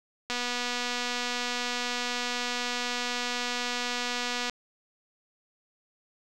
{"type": "click train", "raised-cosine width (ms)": 0.2, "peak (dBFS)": -14, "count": 1025, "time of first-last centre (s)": [0.3, 4.497], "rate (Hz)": 244, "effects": []}